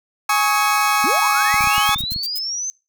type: chord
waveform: 30% pulse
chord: Ab suspended fourth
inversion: none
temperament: equal with one note detuned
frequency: 830.6 / 1108.7 / 1271.4 Hz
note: Ab5 / Db6 / Eb6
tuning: 0 / 0 / +37 cents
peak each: -17 dBFS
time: 0.29-1.95 s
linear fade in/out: 5 ms
type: linear sweep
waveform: sine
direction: up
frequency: 218 to 6272 Hz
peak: -22 dBFS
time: 1.04-2.7 s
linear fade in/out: 0 ms
type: clicks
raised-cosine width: 5 ms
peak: -19 dBFS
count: 11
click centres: 1.542 / 1.608 / 1.641 / 1.673 / 1.781 / 1.892 / 1.96 / 2.007 / 2.038 / 2.12 / 2.162 s
type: noise bursts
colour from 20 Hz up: violet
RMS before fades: -29 dBFS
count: 7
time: 1.61-2.388 s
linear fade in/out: 2 ms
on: 34 ms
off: 90 ms
effects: noise-tail reverb RT60 0.3 s tail -25 dB re dry